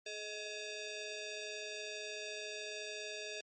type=ring-modulated tone; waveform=15% pulse; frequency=1054 Hz; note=C6; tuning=12 cents sharp; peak=-32 dBFS; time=0.06-3.41 s; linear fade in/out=5 ms; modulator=1480 Hz; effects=MP3 32 kbps